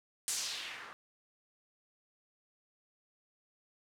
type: noise with low-pass filter sweep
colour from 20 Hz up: blue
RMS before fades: -40 dBFS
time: 0.28-0.93 s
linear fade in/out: 0 ms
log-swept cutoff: 8700 to 1200 Hz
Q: 1.8
effects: none